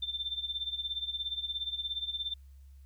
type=tone with tremolo; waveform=sine; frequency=3566 Hz; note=A7; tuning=22 cents sharp; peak=-30 dBFS; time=0.02-2.34 s; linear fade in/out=5 ms; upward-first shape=sine; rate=17 Hz; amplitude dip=80%; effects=added 68 Hz sine -50 dBFS peak until 2.85 s + white hiss -74 dBFS RMS until 2.85 s